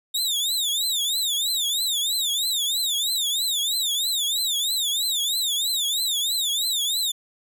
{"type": "tone with vibrato", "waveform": "sawtooth", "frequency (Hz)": 3680, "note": "A#7", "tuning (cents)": -23, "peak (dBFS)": -19, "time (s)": [0.14, 7.12], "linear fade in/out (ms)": 10, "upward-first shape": "triangle", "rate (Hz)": 3.1, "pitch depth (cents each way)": 210, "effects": []}